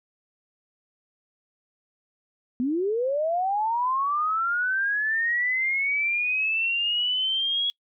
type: linear sweep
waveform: sine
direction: up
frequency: 237.3 to 3345 Hz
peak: -22 dBFS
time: 2.6-7.7 s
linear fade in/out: 0 ms
effects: noise-tail reverb RT60 0.1 s tail -26 dB re dry